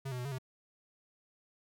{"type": "tone with pitch steps", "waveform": "square", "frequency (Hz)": [135.5, 125.7, 123.7, 140.2, 129.4], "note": ["C#3", "B2", "B2", "C#3", "C3"], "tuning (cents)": [-39, 31, 3, 20, -19], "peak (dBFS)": -37, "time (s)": [0.05, 0.385], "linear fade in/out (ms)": 10, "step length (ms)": 67, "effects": []}